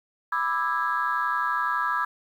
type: chord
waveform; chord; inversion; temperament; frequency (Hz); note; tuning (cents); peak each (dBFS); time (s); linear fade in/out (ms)
sine; E dominant seventh; second; just; 988.9 / 1186.7 / 1318.5 / 1648.1; B5 / D6 / E6 / G#6; +2 / +18 / 0 / -14; -28; 0.32-2.05; 5
effects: tanh soft clip ceiling -14 dBFS + 9-bit